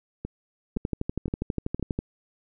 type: two click trains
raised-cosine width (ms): 3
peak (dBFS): -14 / -19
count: 16 / 4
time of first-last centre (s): 0.77-1.99 / 0.25-1.796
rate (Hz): 12.3 / 1.94
effects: none